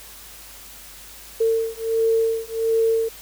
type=beating tone pair; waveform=sine; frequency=450.7 / 452.1 Hz; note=A4 / A4; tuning=+42 / +47 cents; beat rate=1.4 Hz; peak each=-21 dBFS; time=1.4-3.09 s; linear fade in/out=10 ms; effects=added 50 Hz sine -50 dBFS peak until 3.21 s + white hiss -42 dBFS RMS until 3.21 s